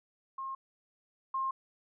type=tone pair in turn; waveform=sine; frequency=1071 / 1064.2 Hz; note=C6 / C6; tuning=+40 / +29 cents; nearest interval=unison; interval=11 cents; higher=first; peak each=-36 / -30 dBFS; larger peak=second; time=0.38-0.55 / 1.34-1.51 s; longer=neither; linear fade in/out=5 ms; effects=none